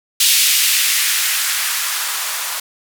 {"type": "noise with band-pass filter sweep", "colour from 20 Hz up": "violet", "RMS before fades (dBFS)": -17, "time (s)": [0.2, 2.6], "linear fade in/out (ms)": 5, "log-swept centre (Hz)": [3100, 860], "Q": 1.3, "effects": []}